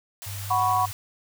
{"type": "high-pass noise", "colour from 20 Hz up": "white", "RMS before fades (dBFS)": -38, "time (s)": [0.22, 0.93], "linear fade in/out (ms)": 0, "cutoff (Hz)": 550, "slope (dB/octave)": 24}
{"type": "tone", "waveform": "sine", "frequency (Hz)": 99.5, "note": "G2", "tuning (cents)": 26, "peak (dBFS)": -33, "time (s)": [0.26, 0.92], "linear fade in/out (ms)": 10}
{"type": "chord", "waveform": "sine", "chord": "F# suspended fourth", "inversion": "none", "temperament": "just", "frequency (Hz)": [740, 986.7, 1110], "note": ["F#5", "B5", "C#6"], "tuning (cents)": [0, -2, 2], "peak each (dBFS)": -24, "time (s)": [0.5, 0.86], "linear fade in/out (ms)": 10}
{"effects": []}